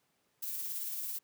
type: noise with tremolo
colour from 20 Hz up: violet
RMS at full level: -37 dBFS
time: 0.42-1.19 s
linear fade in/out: 10 ms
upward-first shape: sine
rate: 18 Hz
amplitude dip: 30%
effects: pink hiss -75 dBFS RMS until 1.23 s + high-pass 150 Hz 12 dB/octave